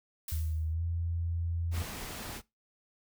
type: noise with exponential decay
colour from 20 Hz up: blue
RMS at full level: -38 dBFS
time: 0.28-0.74 s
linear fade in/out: 2 ms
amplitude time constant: 98 ms
type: tone with pitch glide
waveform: sine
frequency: 79.2 to 84.4 Hz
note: D#2 to E2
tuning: +31 to +41 cents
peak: -30 dBFS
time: 0.32-1.82 s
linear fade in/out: 0 ms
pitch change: +110 cents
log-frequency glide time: 0.7-0.83 s
type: noise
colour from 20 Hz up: pink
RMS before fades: -41 dBFS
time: 1.71-2.42 s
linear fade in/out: 50 ms
effects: noise-tail reverb RT60 0.2 s tail -20 dB re dry